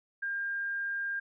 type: tone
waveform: sine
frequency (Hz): 1604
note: G6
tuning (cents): +39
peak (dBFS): -31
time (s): 0.22-1.2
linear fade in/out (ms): 10
effects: none